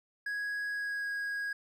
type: tone with pitch glide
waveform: triangle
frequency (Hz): 1661.2 to 1645.9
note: G#6 to G#6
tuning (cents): 0 to -16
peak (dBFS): -31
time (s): 0.26-1.53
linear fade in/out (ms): 5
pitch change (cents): -16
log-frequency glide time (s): 0.69-1.09
effects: none